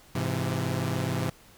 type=chord; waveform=sawtooth; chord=Ab augmented; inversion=none; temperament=equal with one note detuned; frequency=103.83 / 130.81 / 167.79 Hz; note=Ab2 / C3 / E3; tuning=0 / 0 / +31 cents; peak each=-28 / -26 / -28 dBFS; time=0.15-1.3 s; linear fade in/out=5 ms; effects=pink hiss -55 dBFS RMS until 1.57 s